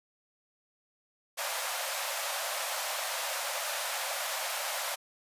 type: high-pass noise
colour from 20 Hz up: pink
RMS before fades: -34 dBFS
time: 1.37-4.96 s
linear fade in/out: 20 ms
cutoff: 530 Hz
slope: 96 dB/octave
effects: resampled to 32000 Hz